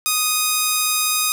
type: tone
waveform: 5% pulse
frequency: 1244.5 Hz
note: D#6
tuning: in tune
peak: -5 dBFS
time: 0.06-1.32 s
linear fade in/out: 0 ms
effects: none